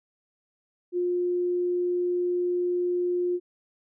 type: tone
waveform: sine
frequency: 355.3 Hz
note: F4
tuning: 30 cents sharp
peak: -23 dBFS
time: 0.92-3.4 s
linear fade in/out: 50 ms
effects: none